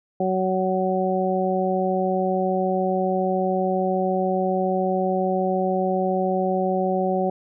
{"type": "harmonic tone", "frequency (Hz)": 186.9, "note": "F#3", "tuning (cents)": 18, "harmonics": [1, 2, 3, 4], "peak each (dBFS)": [-25, -25, -25, -25], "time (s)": [0.2, 7.3], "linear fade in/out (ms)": 5, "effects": []}